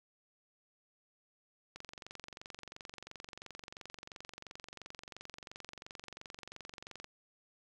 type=click train; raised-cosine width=0.2 ms; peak=-29 dBFS; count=122; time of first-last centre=1.76-7.044 s; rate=22.9 Hz; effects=11-bit